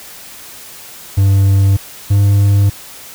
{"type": "tone pair in turn", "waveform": "triangle", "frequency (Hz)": [98, 100.46], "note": ["G2", "G2"], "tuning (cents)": [0, 43], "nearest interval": "unison", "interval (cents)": 43, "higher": "second", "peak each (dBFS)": -5, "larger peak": "neither", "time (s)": [[1.17, 1.77], [2.1, 2.7]], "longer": "neither", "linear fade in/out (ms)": 10, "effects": ["white hiss -34 dBFS RMS until 3.14 s"]}